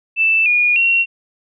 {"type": "tone with pitch steps", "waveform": "sine", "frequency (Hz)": [2648, 2440, 2736], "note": ["E7", "D#7", "F7"], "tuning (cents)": [7, -34, -36], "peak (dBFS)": -11, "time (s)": [0.16, 1.06], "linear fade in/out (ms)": 50, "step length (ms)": 300, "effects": []}